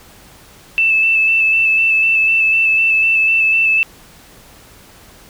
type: tone with vibrato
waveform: sine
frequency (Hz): 2641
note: E7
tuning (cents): +3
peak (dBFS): -10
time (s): 0.78-3.83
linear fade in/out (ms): 0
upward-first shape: square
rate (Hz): 4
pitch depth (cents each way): 16
effects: pink hiss -43 dBFS RMS until 5.29 s